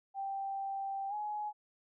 sine tone with pitch glide, 784 to 840.3 Hz, G5 to G#5, 0 to +20 cents, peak -35 dBFS, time 0.14-1.53 s, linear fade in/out 50 ms, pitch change +120 cents, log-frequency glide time 1.09-1.14 s, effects none

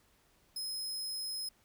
sawtooth tone, 5120 Hz, D#8, 49 cents sharp, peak -34 dBFS, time 0.56-1.49 s, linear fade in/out 5 ms, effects pink hiss -69 dBFS RMS until 1.64 s

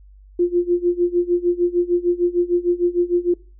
sine tone with tremolo, 351.1 Hz, F4, 9 cents sharp, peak -12 dBFS, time 0.39-3.34 s, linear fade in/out 5 ms, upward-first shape sine, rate 6.6 Hz, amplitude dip 90%, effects noise-tail reverb RT60 0.4 s tail -23 dB re dry + added 49 Hz sine -43 dBFS peak until 3.59 s

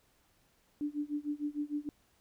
sine tone with tremolo, 294 Hz, D4, 2 cents sharp, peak -30 dBFS, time 0.81-1.89 s, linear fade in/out 0 ms, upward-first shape sine, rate 6.6 Hz, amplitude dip 95%, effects pink hiss -70 dBFS RMS until 2.2 s

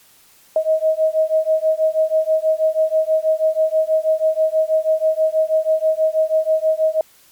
sine beating tone pair, 629 / 635.2 Hz, D#5 / D#5, +19 / +36 cents, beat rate 6.2 Hz, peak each -17 / -17 dBFS, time 0.56-7.01 s, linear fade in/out 2 ms, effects white hiss -51 dBFS RMS until 7.31 s + MP3 96 kbps

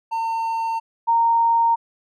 triangle / sine tone pair in turn, 907 / 924.5 Hz, A#5 / A#5, -48 / -15 cents, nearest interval unison, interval 33 cents, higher second, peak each -19 / -14 dBFS, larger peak second, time 0.11-0.8 / 1.07-1.76 s, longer neither, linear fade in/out 20 ms, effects none

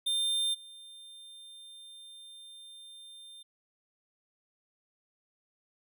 square tone with level steps, 3600 Hz, A7, 39 cents sharp, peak -28 / -48 dBFS, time 0.06-3.43 s, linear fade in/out 10 ms, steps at 0.53 s, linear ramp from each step 20 ms, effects none

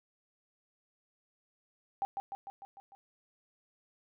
sine tone with echo, 790 Hz, G5, 13 cents sharp, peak -29 dBFS, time 2.02-2.05 s, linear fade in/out 0 ms, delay 150 ms, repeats 6, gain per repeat -4 dB, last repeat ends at 2.95 s, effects none

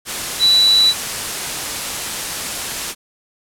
sine tone in noise, 3951 Hz, B7, in tune, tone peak -9 dBFS, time 0.39-0.94 s, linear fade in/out 50 ms, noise white, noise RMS -23 dBFS, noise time 0.05-2.95 s, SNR +11 dB, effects low-pass 11000 Hz 12 dB/octave

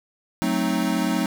square chord, F# diminished seventh, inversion none, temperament equal, 185 / 220 / 261.6 / 311.1 Hz, F#3 / A3 / C4 / Eb4, 0 / 0 / 0 / 0 cents, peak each -27 dBFS, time 0.42-1.26 s, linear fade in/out 0 ms, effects none

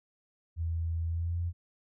sine tone with pitch glide, 82.8 to 86.12 Hz, E2 to F2, +8 to -24 cents, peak -29 dBFS, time 0.56-1.53 s, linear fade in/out 50 ms, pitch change +68 cents, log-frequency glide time 1.08-1.39 s, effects none

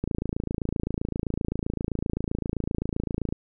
click train, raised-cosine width 3 ms, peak -14 dBFS, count 92, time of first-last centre 0.04-3.325 s, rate 27.7 Hz, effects none

